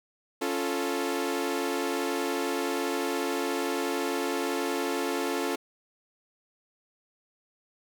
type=chord; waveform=sawtooth; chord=Db augmented; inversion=none; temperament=equal; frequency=277.2 / 349.2 / 440 Hz; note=Db4 / F4 / A4; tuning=0 / 0 / 0 cents; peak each=-28 dBFS; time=0.41-5.56 s; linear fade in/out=10 ms; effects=none